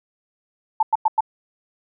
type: tone bursts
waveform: sine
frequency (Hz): 880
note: A5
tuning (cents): 0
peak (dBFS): -13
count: 4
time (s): 0.8-1.207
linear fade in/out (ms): 5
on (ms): 29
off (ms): 97
effects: none